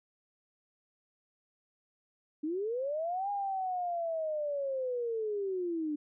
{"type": "linear two-way sweep", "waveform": "sine", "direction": "up then down", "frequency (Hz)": [291.5, 817, 291.5], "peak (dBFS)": -31, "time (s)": [2.43, 5.96], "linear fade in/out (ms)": 10, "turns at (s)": 3.3, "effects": []}